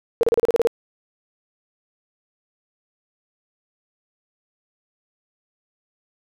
sine tone bursts, 466.2 Hz, A#4, in tune, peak -13 dBFS, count 9, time 0.21-0.672 s, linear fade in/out 0 ms, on 22 ms, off 33 ms, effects none

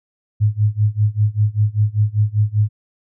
sine tone with tremolo, 105.7 Hz, G#2, 31 cents sharp, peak -10 dBFS, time 0.4-2.69 s, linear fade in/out 20 ms, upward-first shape sine, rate 5.1 Hz, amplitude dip 95%, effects none

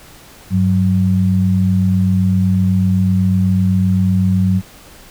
sine tone pair together, 98.1 / 186 Hz, G2 / F#3, +2 / +9 cents, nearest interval major seventh, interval 1107 cents, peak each -14 / -13 dBFS, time 0.5-4.62 s, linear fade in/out 50 ms, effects pink hiss -41 dBFS RMS until 5.1 s

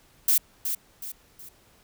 violet noise with echo, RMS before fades -20 dBFS, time 0.28-0.38 s, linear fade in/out 5 ms, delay 370 ms, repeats 3, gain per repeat -8 dB, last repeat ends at 1.49 s, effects pink hiss -59 dBFS RMS until 1.83 s

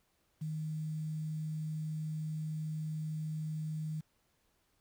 sine tone with quantisation, 155.56 Hz, D#3, in tune, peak -35 dBFS, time 0.41-4.01 s, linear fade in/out 10 ms, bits 10, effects pink hiss -75 dBFS RMS until 4.8 s

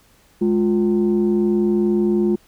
sine tone pair together, 209.2 / 351.8 Hz, G#3 / F4, +13 / +13 cents, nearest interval major sixth, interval 900 cents, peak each -16 dBFS, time 0.41-2.36 s, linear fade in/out 10 ms, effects tanh soft clip ceiling -10 dBFS + pink hiss -55 dBFS RMS until 2.47 s

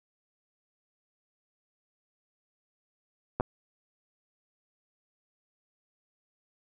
clicks, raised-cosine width 1 ms, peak -14 dBFS, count 2, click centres 3.4 / 3.408 s, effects none

